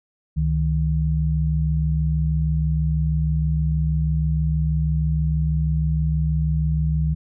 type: tone pair together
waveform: sine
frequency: 69.29 / 155.56 Hz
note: C#2 / D#3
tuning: 0 / 0 cents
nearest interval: octave + major second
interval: 1400 cents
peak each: -21 / -20 dBFS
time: 0.36-7.15 s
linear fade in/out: 20 ms
effects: none